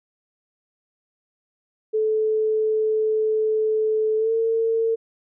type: tone with pitch glide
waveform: sine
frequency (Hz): 434.7 to 452.4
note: A4 to A4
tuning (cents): -21 to +48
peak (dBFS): -18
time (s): 1.93-4.96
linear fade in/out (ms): 20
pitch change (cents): +69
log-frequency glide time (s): 4.17-4.32
effects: none